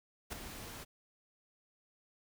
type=noise with ADSR envelope; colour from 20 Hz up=pink; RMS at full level=-38 dBFS; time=0.3-0.85 s; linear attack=25 ms; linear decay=8 ms; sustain=-9 dB; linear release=24 ms; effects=none

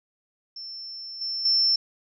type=tone with level steps; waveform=sine; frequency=5360 Hz; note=E8; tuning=28 cents sharp; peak=-35 / -27 / -18 dBFS; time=0.56-1.76 s; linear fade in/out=5 ms; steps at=1.21 / 1.45 s; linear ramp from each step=5 ms; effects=none

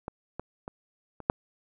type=clicks; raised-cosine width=1 ms; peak=-20 / -20 / -23 / -27 / -7 dBFS; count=5; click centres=0.081 / 0.396 / 0.679 / 1.203 / 1.299 s; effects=none

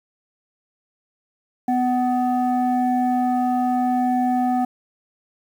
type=tone pair together; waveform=sine; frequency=250 / 749.2 Hz; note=B3 / F#5; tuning=+21 / +21 cents; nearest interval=octave + perfect fifth; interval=1900 cents; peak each=-18 dBFS; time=1.68-4.65 s; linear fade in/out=5 ms; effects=tanh soft clip ceiling -14 dBFS + 8-bit

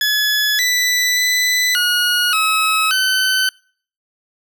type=tone with pitch steps; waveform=20% pulse; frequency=1704 / 1981 / 1995 / 1446 / 1285 / 1522 Hz; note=G#6 / B6 / B6 / F#6 / E6 / F#6; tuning=+44 / +5 / +17 / -40 / -45 / +48 cents; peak=-9 dBFS; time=0.01-3.49 s; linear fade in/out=2 ms; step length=580 ms; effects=noise-tail reverb RT60 0.5 s tail -25 dB re dry

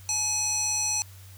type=tone with band-pass filter; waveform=square; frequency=846 Hz; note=G#5; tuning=32 cents sharp; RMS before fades=-27 dBFS; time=0.09-1.02 s; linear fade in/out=0 ms; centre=6500 Hz; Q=4.7; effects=added 95 Hz sine -45 dBFS peak until 1.37 s + white hiss -53 dBFS RMS until 1.37 s

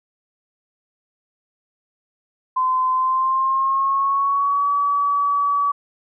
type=tone with pitch glide; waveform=sine; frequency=1029 to 1141.7 Hz; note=C6 to D6; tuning=-29 to -49 cents; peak=-16 dBFS; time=2.56-5.72 s; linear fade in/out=10 ms; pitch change=+180 cents; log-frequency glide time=2.92-4.7 s; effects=none

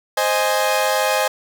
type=chord; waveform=sawtooth; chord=Ab major; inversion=first; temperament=equal; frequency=523.3 / 622.3 / 830.6 Hz; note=C5 / Eb5 / Ab5; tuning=0 / 0 / 0 cents; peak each=-17 dBFS; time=0.17-1.28 s; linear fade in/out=5 ms; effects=none

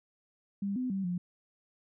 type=tone with pitch steps; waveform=sine; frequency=199.2 / 253.6 / 193.5 / 177.5 Hz; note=G3 / B3 / G3 / F3; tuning=+28 / +46 / -22 / +28 cents; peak=-30 dBFS; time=0.62-1.18 s; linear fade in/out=5 ms; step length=140 ms; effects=none

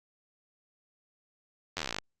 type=slowing click train; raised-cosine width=0.2 ms; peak=-15 dBFS; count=15; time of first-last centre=1.77-1.986 s; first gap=11 ms; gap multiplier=1.05; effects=Opus 48 kbps

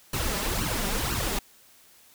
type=noise with flanger; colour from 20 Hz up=pink; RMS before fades=-28 dBFS; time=0.13-1.39 s; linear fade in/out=5 ms; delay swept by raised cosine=0.69 to 5.09 ms; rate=2 Hz; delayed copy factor=+0.8; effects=white hiss -56 dBFS RMS until 2.14 s

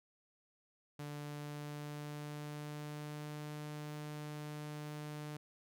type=tone with pitch glide; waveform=sawtooth; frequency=146.83 to 149.83 Hz; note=D3 to D3; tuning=0 to +35 cents; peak=-39 dBFS; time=0.99-5.37 s; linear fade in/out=5 ms; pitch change=+35 cents; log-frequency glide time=1.15-3.49 s; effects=none

